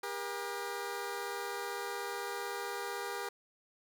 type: tone pair together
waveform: 15% pulse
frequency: 401.3 / 477.2 Hz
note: G4 / A#4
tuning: +41 / +41 cents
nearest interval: minor third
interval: 300 cents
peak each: -33 / -34 dBFS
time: 0.03-3.29 s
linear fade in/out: 5 ms
effects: none

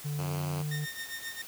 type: tone with pitch glide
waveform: triangle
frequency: 146.83 to 149.57 Hz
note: D3 to D3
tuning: 0 to +32 cents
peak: -29 dBFS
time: 0.04-0.86 s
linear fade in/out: 20 ms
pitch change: +32 cents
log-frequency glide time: 0.2-0.63 s
type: tone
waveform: 5% pulse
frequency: 89.7 Hz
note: F2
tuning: 47 cents sharp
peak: -26 dBFS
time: 0.18-0.63 s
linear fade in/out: 20 ms
type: tone with tremolo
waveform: sawtooth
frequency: 1831 Hz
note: A#6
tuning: 32 cents flat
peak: -31 dBFS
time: 0.71-1.42 s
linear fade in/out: 5 ms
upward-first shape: triangle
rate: 7.5 Hz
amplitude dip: 85%
effects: white hiss -46 dBFS RMS until 1.47 s

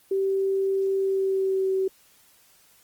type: tone with pitch glide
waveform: sine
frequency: 387.8 to 381.4 Hz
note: G4 to G4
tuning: -19 to -47 cents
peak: -21 dBFS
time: 0.11-1.88 s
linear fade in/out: 5 ms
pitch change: -28 cents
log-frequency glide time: 0.97-1.7 s
effects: white hiss -58 dBFS RMS until 2.83 s + Opus 24 kbps

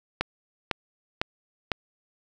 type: click train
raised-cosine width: 0.3 ms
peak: -8 dBFS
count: 4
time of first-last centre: 0.21-1.718 s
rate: 1.99 Hz
effects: none

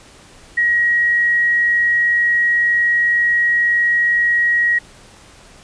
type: tone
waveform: sine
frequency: 1899 Hz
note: A#6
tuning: 32 cents sharp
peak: -12 dBFS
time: 0.57-4.79 s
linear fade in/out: 10 ms
effects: pink hiss -44 dBFS RMS until 5.63 s + resampled to 22050 Hz

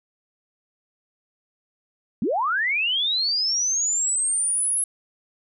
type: linear sweep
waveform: sine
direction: up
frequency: 174.61 to 10840 Hz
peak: -20 dBFS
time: 2.22-4.84 s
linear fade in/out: 2 ms
effects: none

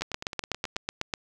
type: two click trains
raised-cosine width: 0.2 ms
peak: -11 / -18 dBFS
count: 10 / 8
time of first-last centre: 0.02-1.138 / 0.01-0.76 s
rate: 8.05 / 9.33 Hz
effects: none

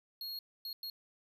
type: tone bursts at uneven times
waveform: square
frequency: 4294 Hz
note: C8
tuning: 44 cents sharp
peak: -40 dBFS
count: 3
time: 0.21-0.39 / 0.65-0.73 / 0.83-0.9 s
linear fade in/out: 2 ms
effects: none

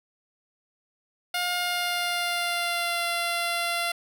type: tone with pitch glide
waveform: 10% pulse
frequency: 711 to 688.4 Hz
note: F5 to F5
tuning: +31 to -25 cents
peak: -17 dBFS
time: 1.34-3.92 s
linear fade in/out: 5 ms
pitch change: -56 cents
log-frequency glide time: 1.58-3.06 s
effects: none

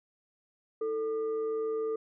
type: tone with frequency modulation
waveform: sine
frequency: 443.2 Hz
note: A4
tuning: 13 cents sharp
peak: -29 dBFS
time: 0.81-1.96 s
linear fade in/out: 5 ms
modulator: 764 Hz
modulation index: 0.33
effects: none

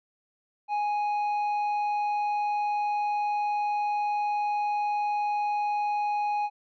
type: tone with tanh clipping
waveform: sine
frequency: 830.6 Hz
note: G#5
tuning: in tune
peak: -26 dBFS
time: 0.68-6.5 s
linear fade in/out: 50 ms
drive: 6 dB
effects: none

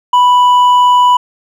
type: tone with hard clipping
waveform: sine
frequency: 987.8 Hz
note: B5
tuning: in tune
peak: -6 dBFS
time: 0.13-1.17 s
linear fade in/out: 5 ms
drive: 4 dB
effects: none

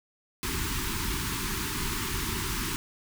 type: band-stop noise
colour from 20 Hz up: pink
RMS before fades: -31 dBFS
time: 0.43-2.76 s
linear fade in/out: 0 ms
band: 410 to 880 Hz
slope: 96 dB/octave
effects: none

